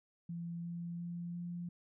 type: tone with pitch steps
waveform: sine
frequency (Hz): 170 / 171.28 / 172.57 / 173.87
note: F3 / F3 / F3 / F3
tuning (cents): -46 / -33 / -20 / -7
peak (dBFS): -39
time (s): 0.29-1.69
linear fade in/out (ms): 5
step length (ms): 350
effects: none